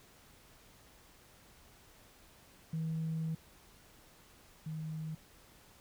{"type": "tone pair in turn", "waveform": "sine", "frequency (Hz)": [160.7, 157.3], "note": ["E3", "D#3"], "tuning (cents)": [-44, 19], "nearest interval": "unison", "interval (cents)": 37, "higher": "first", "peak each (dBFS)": [-32, -37], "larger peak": "first", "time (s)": [[2.73, 3.35], [4.66, 5.15]], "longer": "first", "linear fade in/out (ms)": 5, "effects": ["tanh soft clip ceiling -30 dBFS", "pink hiss -61 dBFS RMS until 5.8 s"]}